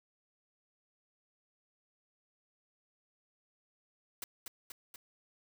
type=noise with echo; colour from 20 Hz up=white; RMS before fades=-41 dBFS; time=4.22-4.24 s; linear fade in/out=2 ms; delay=240 ms; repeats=3; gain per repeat=-3 dB; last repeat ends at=4.96 s; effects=none